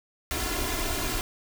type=noise with comb filter; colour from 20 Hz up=pink; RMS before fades=-29 dBFS; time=0.31-1.21 s; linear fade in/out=0 ms; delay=2.9 ms; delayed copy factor=+1; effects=none